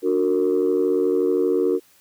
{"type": "chord", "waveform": "sine", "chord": "D augmented", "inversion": "none", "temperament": "just", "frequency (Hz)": [293.7, 367.1, 458.9], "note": ["D4", "F#4", "A#4"], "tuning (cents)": [0, -14, -27], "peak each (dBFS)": [-23, -19, -20], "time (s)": [0.02, 1.8], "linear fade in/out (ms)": 50, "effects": ["tanh soft clip ceiling -11 dBFS", "white hiss -56 dBFS RMS until 2 s"]}